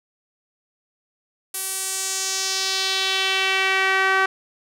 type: tone with band-pass filter sweep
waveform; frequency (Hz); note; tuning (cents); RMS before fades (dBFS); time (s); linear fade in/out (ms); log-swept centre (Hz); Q
sawtooth; 382.6; G4; -42; -22; 1.54-4.26; 5; 11000 to 1500; 2
effects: none